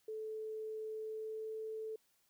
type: tone with pitch glide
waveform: sine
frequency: 435.9 to 438.9 Hz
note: A4 to A4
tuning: -16 to -4 cents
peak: -40 dBFS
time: 0.08-1.96 s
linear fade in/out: 5 ms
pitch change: +12 cents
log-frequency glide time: 0.96-1.58 s
effects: white hiss -75 dBFS RMS until 2.29 s